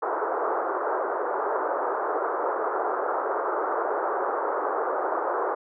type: band-pass noise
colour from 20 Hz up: pink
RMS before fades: -27 dBFS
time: 0.02-5.55 s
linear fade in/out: 10 ms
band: 370 to 1400 Hz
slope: 48 dB/octave
effects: none